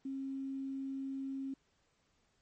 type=tone with quantisation; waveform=sine; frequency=270 Hz; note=C#4; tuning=45 cents flat; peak=-37 dBFS; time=0.05-1.54 s; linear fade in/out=5 ms; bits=11; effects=pink hiss -75 dBFS RMS until 2.41 s + MP3 32 kbps